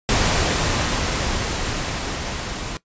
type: noise with level ramp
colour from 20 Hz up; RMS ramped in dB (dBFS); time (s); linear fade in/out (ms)
pink; -18 to -29; 0.09-2.77; 0
effects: noise-tail reverb RT60 0.1 s tail -18 dB re dry + resampled to 16000 Hz